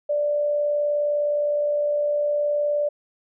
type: tone with amplitude modulation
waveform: sine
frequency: 587.3 Hz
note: D5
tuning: in tune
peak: -18 dBFS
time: 0.09-2.89 s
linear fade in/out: 10 ms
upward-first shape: sine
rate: 59.5 Hz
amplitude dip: 30%
effects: none